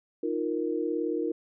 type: chord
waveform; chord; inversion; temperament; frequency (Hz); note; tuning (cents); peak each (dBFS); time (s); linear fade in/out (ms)
sine; Eb suspended second; none; equal; 311.1 / 349.2 / 466.2; Eb4 / F4 / Bb4; 0 / 0 / 0; -31; 0.23-1.32; 5
effects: none